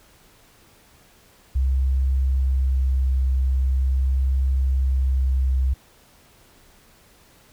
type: tone with vibrato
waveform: sine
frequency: 65.7 Hz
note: C2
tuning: 8 cents sharp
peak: -17 dBFS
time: 1.55-5.74 s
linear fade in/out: 10 ms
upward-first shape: triangle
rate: 0.43 Hz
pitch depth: 13 cents each way
effects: pink hiss -54 dBFS RMS until 7.52 s